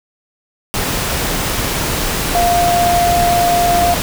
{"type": "tone in noise", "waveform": "sine", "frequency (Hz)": 698.5, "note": "F5", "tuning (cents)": 0, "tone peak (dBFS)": -11, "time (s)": [2.35, 3.94], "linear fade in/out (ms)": 0, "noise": "pink", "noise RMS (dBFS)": -18, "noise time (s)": [0.74, 4.02], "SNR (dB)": 4, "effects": []}